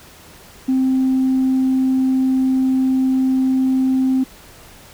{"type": "tone", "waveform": "sine", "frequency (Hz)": 261.6, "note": "C4", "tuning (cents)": 0, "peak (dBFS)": -12, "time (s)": [0.68, 4.24], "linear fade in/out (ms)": 10, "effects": ["tanh soft clip ceiling -10 dBFS", "pink hiss -43 dBFS RMS until 4.93 s"]}